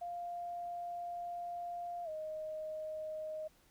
sine tone with pitch glide, 698.5 to 622.3 Hz, F5 to D#5, 0 to 0 cents, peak -39 dBFS, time 0.01-3.48 s, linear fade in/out 10 ms, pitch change -200 cents, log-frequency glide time 2.04-2.09 s, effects pink hiss -68 dBFS RMS until 3.7 s

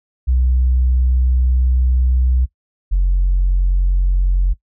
sine tone pair in turn, 63 / 45.32 Hz, B1 / F#1, +35 / -35 cents, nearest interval tritone, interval 570 cents, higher first, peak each -10 dBFS, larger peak neither, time 0.27-2.46 / 2.91-4.54 s, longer first, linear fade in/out 20 ms, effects noise-tail reverb RT60 0.1 s tail -20 dB re dry + tanh soft clip ceiling -8 dBFS

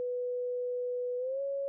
sine tone with pitch glide, 493.9 to 554.4 Hz, B4 to C#5, 0 to 0 cents, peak -31 dBFS, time 0-1.68 s, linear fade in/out 0 ms, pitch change +200 cents, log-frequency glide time 1.18-1.41 s, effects none

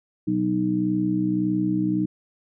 harmonic tone, 61.74 Hz, B1, in tune, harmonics 2 / 3 / 4 / 5, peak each -31 / -25 / -34 / -22 dBFS, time 0.27-2.06 s, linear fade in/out 10 ms, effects none

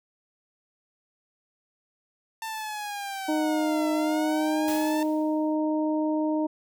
sawtooth linear two-way sweep, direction down then up, 897 to 665 to 897 Hz, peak -28 dBFS, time 2.42-5.03 s, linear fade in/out 2 ms, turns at 3.91 s
harmonic tone, 308.7 Hz, D#4, 14 cents flat, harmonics 1 / 2 / 3, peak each -24 / -30 / -34 dBFS, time 3.28-6.47 s, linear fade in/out 10 ms
white noise with exponential decay, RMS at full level -35 dBFS, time 4.68-5.56 s, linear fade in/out 0 ms, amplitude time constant 190 ms
effects none

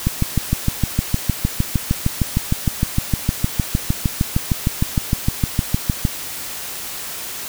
click train, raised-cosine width 5 ms, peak -3 dBFS, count 40, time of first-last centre 0.07-6.052 s, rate 6.52 Hz, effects white hiss -29 dBFS RMS until 7.48 s

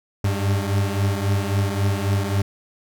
40% pulse beating tone pair, 98 / 101.7 Hz, G2 / G#2, 0 / -36 cents, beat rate 3.7 Hz, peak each -20 / -23 dBFS, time 0.24-2.42 s, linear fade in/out 5 ms, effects none

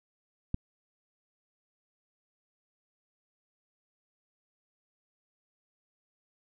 click, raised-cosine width 5 ms, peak -17 dBFS, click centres 0.544 s, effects none

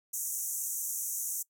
pink band-pass noise, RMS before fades -35 dBFS, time 0.13-1.43 s, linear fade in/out 10 ms, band 6000 to 16000 Hz, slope 96 dB/octave, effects noise-tail reverb RT60 0.1 s tail -22 dB re dry

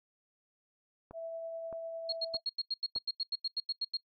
click train, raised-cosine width 1 ms, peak -33 dBFS, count 4, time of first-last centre 1.11-2.962 s, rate 1.62 Hz
sine tone with tremolo, 659.3 Hz, E5, in tune, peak -36 dBFS, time 1.13-2.4 s, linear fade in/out 50 ms, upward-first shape triangle, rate 9.9 Hz, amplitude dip 25%
sine tone bursts, 4276 Hz, C8, 37 cents sharp, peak -30 dBFS, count 16, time 2.09-3.97 s, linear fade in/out 5 ms, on 35 ms, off 88 ms
effects noise-tail reverb RT60 0.1 s tail -24 dB re dry + MP3 48 kbps

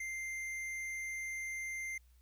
sine tone with tanh clipping, 2093 Hz, C7, in tune, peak -40 dBFS, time 0-1.98 s, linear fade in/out 5 ms, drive 12 dB, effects added 61 Hz sine -61 dBFS peak until 2.21 s + white hiss -75 dBFS RMS until 2.21 s

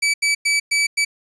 sawtooth tone bursts at uneven times, 2300 Hz, D7, 37 cents flat, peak -12 dBFS, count 5, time 0.02-0.14 / 0.22-0.35 / 0.45-0.6 / 0.71-0.87 / 0.97-1.05 s, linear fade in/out 10 ms, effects resampled to 24000 Hz + 8-bit

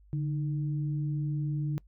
sine tone pair together, 146.82 / 311.1 Hz, D3 / D#4, 0 / 0 cents, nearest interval octave + minor second, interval 1300 cents, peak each -28 / -40 dBFS, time 0.13-1.78 s, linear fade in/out 0 ms, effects noise-tail reverb RT60 0.1 s tail -24 dB re dry + added 50 Hz sine -55 dBFS peak until 1.87 s

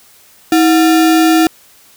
sine tone with sample-and-hold, 321.5 Hz, E4, 43 cents flat, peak -6 dBFS, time 0.52-1.47 s, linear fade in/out 2 ms, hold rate 1050 Hz, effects white hiss -45 dBFS RMS until 1.96 s

